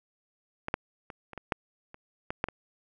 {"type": "clicks", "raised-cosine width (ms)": 0.5, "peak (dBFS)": [-17, -11, -26, -28, -23, -11, -30, -17, -11, -21], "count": 10, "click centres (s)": [0.684, 0.741, 1.102, 1.333, 1.377, 1.522, 1.944, 2.305, 2.441, 2.486], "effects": []}